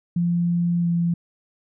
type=tone with pitch glide; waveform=sine; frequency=172.7 to 170.72 Hz; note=F3 to F3; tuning=-19 to -39 cents; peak=-18 dBFS; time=0.16-1.14 s; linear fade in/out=5 ms; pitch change=-20 cents; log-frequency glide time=0.81-0.87 s; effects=none